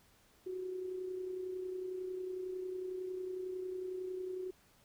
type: tone with amplitude modulation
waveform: sine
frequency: 370 Hz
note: F#4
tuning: in tune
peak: -36 dBFS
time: 0.46-4.51 s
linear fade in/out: 10 ms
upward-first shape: sine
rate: 31 Hz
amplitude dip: 45%
effects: pink hiss -67 dBFS RMS until 4.84 s